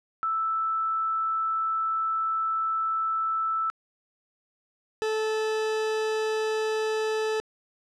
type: tone pair in turn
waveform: sine / 40% pulse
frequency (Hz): 1318.5 / 435.9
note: E6 / A4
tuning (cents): 0 / -16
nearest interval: octave + perfect fifth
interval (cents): 1916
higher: first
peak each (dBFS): -24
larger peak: neither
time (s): 0.23-3.7 / 5.02-7.4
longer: first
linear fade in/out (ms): 0
effects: low-pass 6000 Hz 12 dB/octave